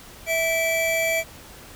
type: tone pair together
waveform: square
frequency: 656 / 2322 Hz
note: E5 / D7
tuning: -9 / -20 cents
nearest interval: octave + minor seventh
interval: 2189 cents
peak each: -24 dBFS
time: 0.26-1.24 s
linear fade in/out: 50 ms
effects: pink hiss -44 dBFS RMS until 1.75 s